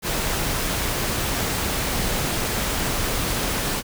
pink noise, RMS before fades -24 dBFS, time 0.02-3.83 s, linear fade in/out 50 ms, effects none

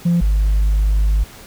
sine tone pair in turn, 172.3 / 51.23 Hz, F3 / G#1, -23 / -23 cents, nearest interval octave + major sixth, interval 2100 cents, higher first, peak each -10 dBFS, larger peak neither, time 0.05-0.21 / 0.21-1.24 s, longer second, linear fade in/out 10 ms, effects tanh soft clip ceiling -10 dBFS + pink hiss -40 dBFS RMS until 1.46 s

